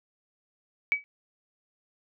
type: tone with exponential decay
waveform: sine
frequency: 2280 Hz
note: C#7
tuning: 48 cents sharp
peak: -17 dBFS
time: 0.92-1.04 s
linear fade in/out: 0 ms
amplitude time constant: 26 ms
effects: none